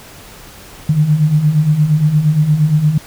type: beating tone pair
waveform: sine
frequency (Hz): 146 / 154.6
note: D3 / D#3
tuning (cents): -10 / -11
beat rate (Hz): 8.6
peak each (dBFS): -16 / -10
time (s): 0.89-2.98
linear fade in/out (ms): 5
effects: pink hiss -37 dBFS RMS until 3.06 s